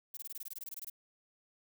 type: noise bursts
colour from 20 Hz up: violet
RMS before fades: -43 dBFS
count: 15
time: 0.14-0.899 s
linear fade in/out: 5 ms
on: 31 ms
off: 21 ms
effects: none